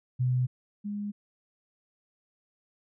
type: tone pair in turn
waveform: sine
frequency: 126.2 / 205.5 Hz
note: B2 / G#3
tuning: +38 / -18 cents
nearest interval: minor sixth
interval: 844 cents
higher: second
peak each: -23 / -31 dBFS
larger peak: first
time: 0.19-0.47 / 0.84-1.12 s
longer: neither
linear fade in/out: 20 ms
effects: none